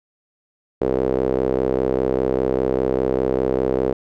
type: tone with band-pass filter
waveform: sawtooth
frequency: 65 Hz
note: C2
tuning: 11 cents flat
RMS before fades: -20 dBFS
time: 0.81-3.93 s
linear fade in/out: 5 ms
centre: 440 Hz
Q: 3.5
effects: none